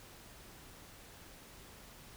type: silence
effects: pink hiss -55 dBFS RMS until 2.16 s